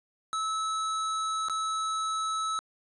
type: tone with dropouts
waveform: square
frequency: 1300 Hz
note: E6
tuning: 24 cents flat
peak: -29 dBFS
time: 0.33-2.59 s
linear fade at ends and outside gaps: 0 ms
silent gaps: 1.485-1.497 s
effects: resampled to 24000 Hz + 10-bit